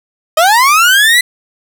30% pulse linear sweep, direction up, 608 to 2014 Hz, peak -3 dBFS, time 0.37-1.21 s, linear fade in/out 5 ms, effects none

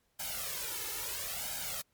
white noise with flanger, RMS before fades -38 dBFS, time 0.19-1.82 s, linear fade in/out 10 ms, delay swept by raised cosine 1.3 to 2.3 ms, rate 0.74 Hz, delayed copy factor +0.95, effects pink hiss -75 dBFS RMS until 1.93 s + MP3 96 kbps

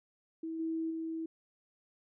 sine tone with level steps, 324.4 Hz, E4, 28 cents flat, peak -36 / -32 / -35 dBFS, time 0.43-1.26 s, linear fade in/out 5 ms, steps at 0.59 / 0.9 s, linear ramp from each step 10 ms, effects none

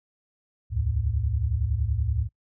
sine tone cluster, 67.1 / 77.8 / 107.3 Hz, C2 / D#2 / A2, +44 / 0 / -43 cents, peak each -27 dBFS, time 0.7-2.29 s, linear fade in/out 50 ms, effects noise-tail reverb RT60 0.1 s tail -25 dB re dry

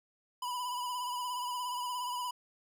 square tone with vibrato, 987.8 Hz, B5, in tune, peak -35 dBFS, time 0.42-2.31 s, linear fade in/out 5 ms, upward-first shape sine, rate 17 Hz, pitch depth 40 cents each way, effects none

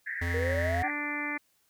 pink band-pass noise, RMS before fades -36 dBFS, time 0.06-0.91 s, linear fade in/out 10 ms, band 1700 to 2000 Hz, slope 96 dB/octave
square tone, 86.1 Hz, F2, 24 cents flat, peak -30 dBFS, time 0.21-0.83 s, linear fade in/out 10 ms
sine exponential sweep, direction up, 458.3 to 777 Hz, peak -29 dBFS, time 0.34-0.88 s, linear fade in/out 5 ms
harmonic tone, 293.7 Hz, D4, in tune, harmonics 1 / 2 / 3 / 4 / 5 / 6 / 7 / 8, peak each -37 / -46 / -42 / -42 / -44 / -37 / -35 / -39 dBFS, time 0.83-1.38 s, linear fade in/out 10 ms
effects white hiss -70 dBFS RMS until 1.69 s

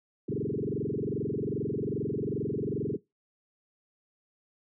sine tone with frequency modulation, 274 Hz, C#4, 20 cents flat, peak -28 dBFS, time 0.28-2.97 s, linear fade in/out 10 ms, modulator 22.5 Hz, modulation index 7.6, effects noise-tail reverb RT60 0.2 s tail -20 dB re dry + high-pass 100 Hz 12 dB/octave

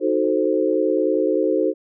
sine chord, D# diminished seventh, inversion none, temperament equal, 311.1 / 370 / 440 / 523.3 Hz, D#4 / F#4 / A4 / C5, 0 / 0 / 0 / 0 cents, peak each -22 dBFS, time 0-1.74 s, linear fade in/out 50 ms, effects none

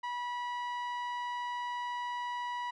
sawtooth tone with low-pass filter, 974 Hz, B5, 24 cents flat, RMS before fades -37 dBFS, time 0.03-2.71 s, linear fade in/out 10 ms, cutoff 2600 Hz, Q 0.55, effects none

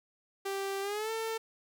sawtooth tone with pitch glide, 392 to 447.7 Hz, G4 to A4, 0 to +30 cents, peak -29 dBFS, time 0.45-1.38 s, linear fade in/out 10 ms, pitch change +230 cents, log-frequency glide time 0.81-1.11 s, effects none

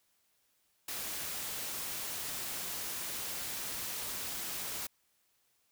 white noise, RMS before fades -39 dBFS, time 0.88-4.87 s, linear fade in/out 5 ms, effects white hiss -74 dBFS RMS until 5.71 s

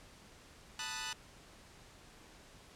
10% pulse chord, B dominant seventh, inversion third, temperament equal, 880 / 987.8 / 1244.5 / 1480 Hz, A5 / B5 / D#6 / F#6, 0 / 0 / 0 / 0 cents, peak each -35 / -38 / -38 / -35 dBFS, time 0.79-1.13 s, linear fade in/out 2 ms, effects pink hiss -58 dBFS RMS until 2.75 s + low-pass 9000 Hz 12 dB/octave

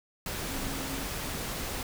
sine tone in noise, 270 Hz, C#4, 45 cents flat, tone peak -40 dBFS, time 0.49-1.04 s, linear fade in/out 2 ms, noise pink, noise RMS -35 dBFS, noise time 0.26-1.83 s, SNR -8 dB, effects none

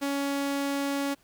sawtooth tone, 279.9 Hz, C#4, 17 cents sharp, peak -23 dBFS, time 0.01-1.15 s, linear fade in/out 20 ms, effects pink hiss -63 dBFS RMS until 1.23 s

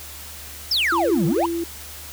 triangle exponential two-way sweep, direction down then up, 5570 to 143.5 to 1058 Hz, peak -16 dBFS, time 0.71-1.46 s, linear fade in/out 5 ms, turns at 1.26 s
sine tone, 338 Hz, E4, 43 cents sharp, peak -22 dBFS, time 0.92-1.64 s, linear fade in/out 5 ms
effects added 74 Hz sine -42 dBFS peak until 2.12 s + white hiss -38 dBFS RMS until 2.12 s

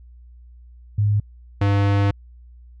sine / square tone pair in turn, 103.83 / 100.29 Hz, G#2 / G2, 0 / +40 cents, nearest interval minor second, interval 60 cents, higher first, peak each -15 / -16 dBFS, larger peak first, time 0.98-1.2 / 1.61-2.11 s, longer second, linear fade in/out 5 ms, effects added 60 Hz sine -42 dBFS peak until 2.8 s + low-pass 3000 Hz 12 dB/octave

